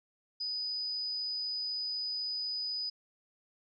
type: tone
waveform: sine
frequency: 4978 Hz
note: D#8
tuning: in tune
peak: -33 dBFS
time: 0.4-2.9 s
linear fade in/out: 10 ms
effects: none